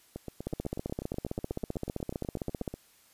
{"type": "two click trains", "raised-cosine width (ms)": 2, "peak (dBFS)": [-24, -19], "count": [22, 35], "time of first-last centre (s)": [[0.16, 2.74], [0.47, 2.678]], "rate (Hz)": [8.14, 15.4], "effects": ["white hiss -62 dBFS RMS until 3.13 s", "resampled to 32000 Hz"]}